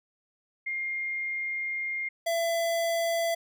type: tone pair in turn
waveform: sine / square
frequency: 2120 / 670.7 Hz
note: C7 / E5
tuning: +22 / +30 cents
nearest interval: octave + minor sixth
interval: 1992 cents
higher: first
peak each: -29 / -26 dBFS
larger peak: second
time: 0.66-2.09 / 2.26-3.35 s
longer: first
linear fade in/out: 10 ms
effects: none